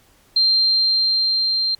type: tone with level ramp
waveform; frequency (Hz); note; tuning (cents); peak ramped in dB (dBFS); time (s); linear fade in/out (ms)
sine; 4165; C8; -9; -12 to -17; 0.36-1.75; 5
effects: pink hiss -55 dBFS RMS until 1.79 s + MP3 96 kbps